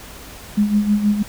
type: tone with tremolo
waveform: sine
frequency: 207.7 Hz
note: G#3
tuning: in tune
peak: -11 dBFS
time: 0.57-1.23 s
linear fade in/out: 10 ms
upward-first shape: sine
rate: 6.3 Hz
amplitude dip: 65%
effects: added 51 Hz sine -45 dBFS peak until 1.28 s + pink hiss -38 dBFS RMS until 1.28 s